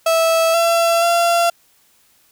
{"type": "tone with pitch steps", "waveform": "35% pulse", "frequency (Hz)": [655, 674, 685], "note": ["E5", "E5", "F5"], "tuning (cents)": [-11, 38, -34], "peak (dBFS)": -11, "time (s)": [0.06, 1.5], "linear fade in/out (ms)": 5, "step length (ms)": 480, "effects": ["white hiss -56 dBFS RMS until 2.31 s"]}